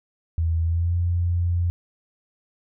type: tone with pitch glide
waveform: sine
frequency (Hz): 82.2 to 86.99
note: E2 to F2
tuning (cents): -4 to -6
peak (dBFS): -19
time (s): 0.38-1.7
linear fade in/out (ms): 0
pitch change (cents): +98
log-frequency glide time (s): 0.62-0.95
effects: none